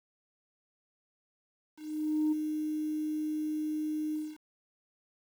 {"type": "tone with ADSR envelope", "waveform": "sine", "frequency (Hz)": 306.9, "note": "D#4", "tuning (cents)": -24, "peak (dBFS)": -23, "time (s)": [1.76, 4.38], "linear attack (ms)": 560, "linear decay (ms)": 15, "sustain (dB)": -7, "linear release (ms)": 230, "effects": ["tanh soft clip ceiling -22 dBFS", "9-bit"]}